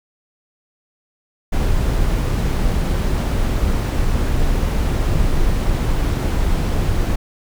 brown noise, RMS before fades -17 dBFS, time 1.52-7.16 s, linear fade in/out 10 ms, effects none

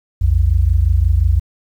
sine tone pair together, 59.73 / 85.4 Hz, A#1 / F2, +43 / -38 cents, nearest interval tritone, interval 619 cents, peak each -13 dBFS, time 0.21-1.4 s, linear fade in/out 10 ms, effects 8-bit

